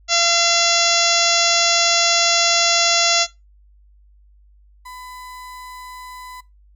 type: harmonic tone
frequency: 683 Hz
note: F5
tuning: 39 cents flat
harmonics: 1 / 2 / 3 / 4 / 5 / 6 / 7 / 8 / 9 / 10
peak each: -23 / -23 / -23 / -23 / -23 / -23 / -23 / -23 / -23 / -23 dBFS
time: 0.08-3.27 s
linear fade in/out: 50 ms
type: tone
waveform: 35% pulse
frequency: 1003 Hz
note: B5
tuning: 26 cents sharp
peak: -33 dBFS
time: 4.85-6.41 s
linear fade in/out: 10 ms
effects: noise-tail reverb RT60 0.2 s tail -19 dB re dry + added 50 Hz sine -48 dBFS peak until 6.75 s